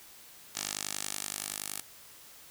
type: tone with band-pass filter sweep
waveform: 10% pulse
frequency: 50.6 Hz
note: G#1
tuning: 44 cents flat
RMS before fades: -38 dBFS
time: 0.55-1.81 s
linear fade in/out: 5 ms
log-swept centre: 7100 to 11000 Hz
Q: 1.3
effects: white hiss -53 dBFS RMS until 2.5 s